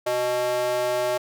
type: tone with high-pass filter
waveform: square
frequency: 123.7 Hz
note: B2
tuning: 3 cents sharp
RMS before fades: -24 dBFS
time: 0.06-1.18 s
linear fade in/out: 10 ms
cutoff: 540 Hz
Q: 4.7
effects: none